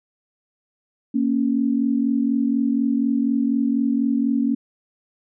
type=tone pair together; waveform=sine; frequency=233.1 / 277.2 Hz; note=A#3 / C#4; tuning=0 / 0 cents; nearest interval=minor third; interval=300 cents; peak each=-20 dBFS; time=1.14-4.55 s; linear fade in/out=10 ms; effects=none